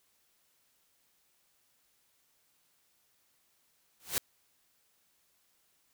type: noise with exponential growth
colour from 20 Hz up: white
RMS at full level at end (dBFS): -27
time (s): 4-4.18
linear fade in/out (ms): 0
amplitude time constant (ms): 39
effects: white hiss -72 dBFS RMS until 5.93 s